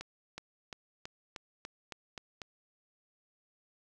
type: accelerating click train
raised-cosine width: 0.2 ms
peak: -24 dBFS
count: 9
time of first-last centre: 0.01-2.418 s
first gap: 370 ms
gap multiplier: 0.94
effects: none